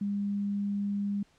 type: tone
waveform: sine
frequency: 202 Hz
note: G#3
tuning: 48 cents flat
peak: -28 dBFS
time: 0.01-1.23 s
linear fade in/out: 5 ms
effects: pink hiss -65 dBFS RMS until 1.38 s + low-pass 7000 Hz 12 dB/octave